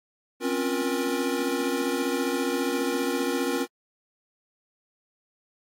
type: tone cluster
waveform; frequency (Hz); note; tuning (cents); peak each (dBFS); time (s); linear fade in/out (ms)
square; 263 / 277.9 / 353.5 / 475; C4 / C#4 / F4 / A#4; +9 / +4 / +21 / +33; -31; 0.4-3.67; 50
effects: AAC 48 kbps